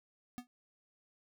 square tone with exponential decay, 246.1 Hz, B3, 6 cents flat, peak -37 dBFS, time 0.38-0.47 s, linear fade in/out 0 ms, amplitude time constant 19 ms, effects none

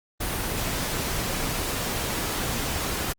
pink noise, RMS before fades -28 dBFS, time 0.2-3.13 s, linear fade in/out 10 ms, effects Opus 24 kbps

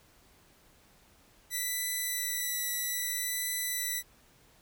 5% pulse tone with vibrato, 1975.5 Hz, B6, in tune, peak -21 dBFS, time 1.5-4.03 s, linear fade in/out 50 ms, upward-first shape triangle, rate 0.62 Hz, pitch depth 17 cents each way, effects pink hiss -62 dBFS RMS until 4.61 s

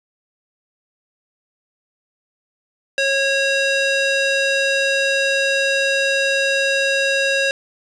square tone with band-pass filter, 547 Hz, C#5, 23 cents flat, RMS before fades -18 dBFS, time 2.98-7.51 s, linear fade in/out 0 ms, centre 2700 Hz, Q 0.84, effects resampled to 22050 Hz + 8-bit

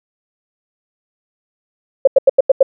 sine tone bursts, 540 Hz, C#5, 45 cents flat, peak -3 dBFS, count 6, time 2.05-2.629 s, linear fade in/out 5 ms, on 24 ms, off 87 ms, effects none

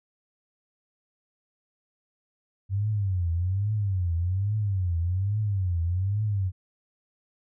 sine tone with vibrato, 94.8 Hz, F#2, 43 cents sharp, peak -23 dBFS, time 2.69-6.52 s, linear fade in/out 50 ms, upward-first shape triangle, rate 1.2 Hz, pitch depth 240 cents each way, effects none

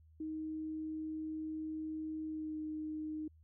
sine tone with pitch glide, 313.2 to 309.1 Hz, D#4 to D#4, +11 to -11 cents, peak -38 dBFS, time 0.2-3.28 s, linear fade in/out 5 ms, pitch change -22 cents, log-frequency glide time 2.25-2.58 s, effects added 79 Hz sine -60 dBFS peak until 3.43 s

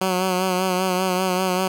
10% pulse tone with vibrato, 185 Hz, F#3, in tune, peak -11 dBFS, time 0.01-1.68 s, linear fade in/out 5 ms, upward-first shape sine, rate 5.1 Hz, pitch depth 39 cents each way, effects none

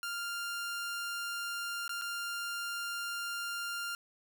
sawtooth tone with dropouts, 1396.9 Hz, F6, in tune, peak -32 dBFS, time 0.03-3.95 s, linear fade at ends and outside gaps 1 ms, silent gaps 1.879-1.893 / 2.014-2.019 s, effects none

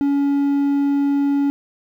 triangle tone, 281.8 Hz, C#4, 29 cents sharp, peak -13 dBFS, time 0.01-1.5 s, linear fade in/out 0 ms, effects 9-bit

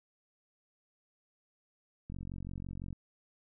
click train, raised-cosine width 5 ms, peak -30 dBFS, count 39, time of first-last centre 2.1-2.928 s, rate 45.9 Hz, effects none

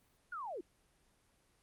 sine linear sweep, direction down, 1480 to 303.7 Hz, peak -40 dBFS, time 0.32-0.61 s, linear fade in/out 5 ms, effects pink hiss -72 dBFS RMS until 1.62 s + Opus 24 kbps

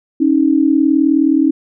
sine tone pair together, 275.4 / 314.6 Hz, C#4 / D#4, -11 / +19 cents, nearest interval major second, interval 230 cents, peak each -12 dBFS, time 0.2-1.51 s, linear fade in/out 10 ms, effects none

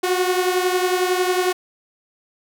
sawtooth beating tone pair, 362.2 / 373.2 Hz, F#4 / F#4, -37 / +15 cents, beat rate 11 Hz, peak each -15 / -19 dBFS, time 0.03-1.53 s, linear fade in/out 10 ms, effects none

